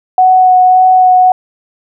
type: tone with vibrato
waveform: sine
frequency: 740 Hz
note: F#5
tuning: in tune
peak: -3 dBFS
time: 0.18-1.32 s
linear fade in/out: 2 ms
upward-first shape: sine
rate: 1.8 Hz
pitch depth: 11 cents each way
effects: none